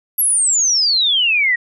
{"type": "exponential sweep", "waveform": "sine", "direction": "down", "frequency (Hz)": [11770, 1879], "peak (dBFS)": -12, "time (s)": [0.18, 1.56], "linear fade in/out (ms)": 10, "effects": []}